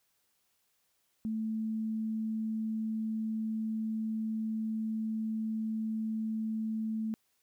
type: tone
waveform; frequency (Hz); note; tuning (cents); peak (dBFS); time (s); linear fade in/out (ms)
sine; 220; A3; 0; -31; 1.25-7.14; 0
effects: white hiss -75 dBFS RMS until 7.42 s